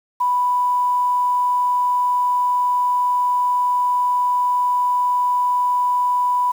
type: tone with quantisation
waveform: sine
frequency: 987.8 Hz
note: B5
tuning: in tune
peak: -15 dBFS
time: 0.2-6.52 s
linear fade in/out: 10 ms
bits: 7
effects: none